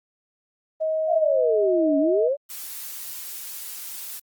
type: tone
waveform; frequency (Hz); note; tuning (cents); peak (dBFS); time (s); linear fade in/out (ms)
sine; 632; D#5; +27; -21; 0.8-2.29; 20
type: exponential two-way sweep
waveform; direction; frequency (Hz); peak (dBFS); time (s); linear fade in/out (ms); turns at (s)
sine; down then up; 726 to 277.2 to 592; -19; 1.07-2.37; 50; 1.98
type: noise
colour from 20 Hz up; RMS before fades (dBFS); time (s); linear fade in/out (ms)
blue; -35; 2.49-4.2; 20
effects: Opus 24 kbps